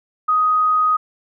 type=tone; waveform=sine; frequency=1251 Hz; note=D#6; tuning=9 cents sharp; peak=-13 dBFS; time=0.28-0.97 s; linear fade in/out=10 ms; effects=none